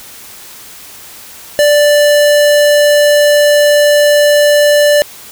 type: tone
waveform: square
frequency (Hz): 587.3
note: D5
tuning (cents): 0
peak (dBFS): -6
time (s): 1.59-5.02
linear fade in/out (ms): 0
effects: white hiss -33 dBFS RMS until 5.31 s